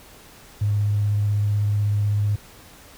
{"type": "tone with vibrato", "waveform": "triangle", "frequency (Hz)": 103.4, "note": "G#2", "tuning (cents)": -7, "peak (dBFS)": -14, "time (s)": [0.61, 2.36], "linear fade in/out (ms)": 10, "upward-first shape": "triangle", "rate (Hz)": 16, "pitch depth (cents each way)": 17, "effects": ["tanh soft clip ceiling -16 dBFS", "pink hiss -47 dBFS RMS until 2.97 s"]}